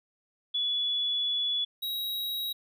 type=tone pair in turn; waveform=sine / square; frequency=3416 / 3834 Hz; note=G#7 / A#7; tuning=+48 / +48 cents; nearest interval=major second; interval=200 cents; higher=second; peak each=-26 / -31 dBFS; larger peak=first; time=0.54-1.65 / 1.82-2.53 s; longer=first; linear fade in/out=10 ms; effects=none